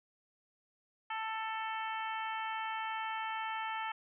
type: harmonic tone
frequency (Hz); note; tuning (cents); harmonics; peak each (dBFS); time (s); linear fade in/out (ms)
442.3; A4; +9; 2 / 3 / 4 / 5 / 6 / 7; -38 / -42 / -44 / -46 / -48 / -49; 1.1-3.92; 5
effects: none